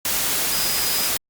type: tone in noise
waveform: sine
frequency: 4978 Hz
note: D#8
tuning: in tune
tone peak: -27 dBFS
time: 0.52-1.08 s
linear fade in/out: 2 ms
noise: white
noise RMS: -22 dBFS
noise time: 0.05-1.17 s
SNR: -8 dB
effects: Opus 48 kbps